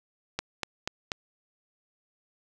click train, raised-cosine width 0.2 ms, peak -12 dBFS, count 4, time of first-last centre 0.39-1.118 s, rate 4.12 Hz, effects none

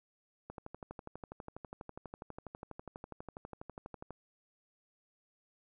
click train, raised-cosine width 1 ms, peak -30 dBFS, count 45, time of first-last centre 0.5-4.107 s, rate 12.2 Hz, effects none

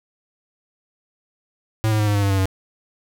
square tone with pitch steps, 110 / 107.74 / 105.52 / 103.35 / 101.22 / 99.14 / 97.1 / 95.1 Hz, A2 / A2 / G#2 / G#2 / G#2 / G2 / G2 / F#2, 0 / -36 / +28 / -8 / -44 / +20 / -16 / +48 cents, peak -17 dBFS, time 1.84-2.456 s, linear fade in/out 0 ms, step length 77 ms, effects none

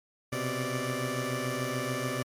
15% pulse tone cluster, 124.6 / 131.5 / 586 Hz, B2 / C3 / D5, +16 / +9 / -4 cents, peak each -28 dBFS, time 0.32-2.23 s, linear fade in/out 10 ms, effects MP3 64 kbps

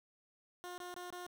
15% pulse tone bursts, 356.9 Hz, F4, 38 cents sharp, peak -38 dBFS, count 4, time 0.64-1.266 s, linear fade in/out 0 ms, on 140 ms, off 22 ms, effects none

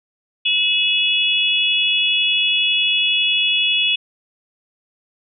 sine tone cluster, 2572 / 2902 / 3410 Hz, E7 / F#7 / G#7, -43 / -34 / +45 cents, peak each -19 dBFS, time 0.45-3.96 s, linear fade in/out 10 ms, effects none

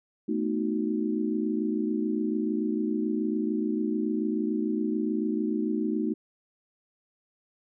sine chord, B dominant seventh, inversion third, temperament equal, 220 / 246.9 / 311.1 / 370 Hz, A3 / B3 / D#4 / F#4, 0 / 0 / 0 / 0 cents, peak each -29 / -34 / -29 / -33 dBFS, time 0.28-6.14 s, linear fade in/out 10 ms, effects none

